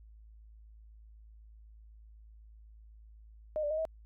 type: tone with pitch steps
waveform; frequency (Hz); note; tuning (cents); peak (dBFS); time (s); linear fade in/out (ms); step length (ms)
sine; 615 / 587 / 624 / 641; D#5 / D5 / D#5 / E5; -20 / -1 / +5 / -49; -30; 3.56-3.852; 0; 73
effects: added 54 Hz sine -52 dBFS peak until 4.05 s